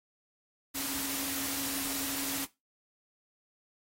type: tone in noise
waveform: sine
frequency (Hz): 274.4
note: C#4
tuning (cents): -17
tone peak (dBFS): -41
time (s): 0.74-2.46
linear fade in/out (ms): 20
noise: white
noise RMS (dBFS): -35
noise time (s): 0.74-2.46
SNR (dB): -9
effects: noise-tail reverb RT60 0.2 s tail -17 dB re dry + AAC 48 kbps